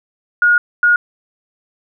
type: tone bursts at uneven times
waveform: sine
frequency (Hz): 1438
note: F#6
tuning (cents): -50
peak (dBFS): -8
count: 2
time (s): 0.42-0.58 / 0.83-0.96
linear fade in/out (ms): 2
effects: none